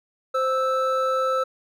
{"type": "tone pair together", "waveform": "triangle", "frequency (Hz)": [522, 1315.4], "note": ["C5", "E6"], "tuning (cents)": [-4, -4], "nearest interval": "octave + major third", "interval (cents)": 1600, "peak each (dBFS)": -21, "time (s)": [0.34, 1.44], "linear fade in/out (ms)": 10, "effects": []}